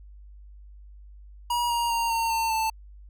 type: tone with pitch steps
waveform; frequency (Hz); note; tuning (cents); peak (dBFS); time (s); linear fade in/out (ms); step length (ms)
square; 958 / 943.2 / 928.6 / 914.2 / 900.1 / 886.1; A#5 / A#5 / A#5 / A#5 / A5 / A5; +47 / +20 / -7 / -34 / +39 / +12; -24; 1.5-2.7; 5; 200
effects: added 50 Hz sine -44 dBFS peak until 3.09 s